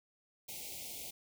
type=band-stop noise; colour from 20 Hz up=white; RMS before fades=-45 dBFS; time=0.48-1.11 s; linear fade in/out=10 ms; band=870 to 2100 Hz; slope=96 dB/octave; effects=none